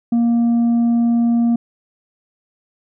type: tone with tanh clipping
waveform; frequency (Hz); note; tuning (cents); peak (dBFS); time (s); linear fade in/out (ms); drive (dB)
sine; 234.7; A#3; +12; -13; 0.12-1.56; 5; 3
effects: none